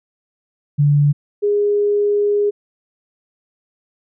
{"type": "tone pair in turn", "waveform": "sine", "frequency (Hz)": [145.2, 411.4], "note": ["D3", "G#4"], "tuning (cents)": [-19, -16], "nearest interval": "octave + tritone", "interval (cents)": 1803, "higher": "second", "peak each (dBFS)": [-10, -13], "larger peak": "first", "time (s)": [[0.78, 1.13], [1.42, 2.51]], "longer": "second", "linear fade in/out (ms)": 20, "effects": []}